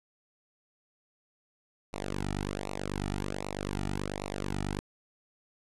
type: tone with flanger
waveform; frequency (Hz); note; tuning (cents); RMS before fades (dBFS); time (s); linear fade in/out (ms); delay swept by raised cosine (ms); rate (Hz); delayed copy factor
sawtooth; 49.15; G1; +5; -35; 1.93-4.79; 0; 0.61 to 1.91; 1.3; -1
effects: resampled to 24000 Hz + 9-bit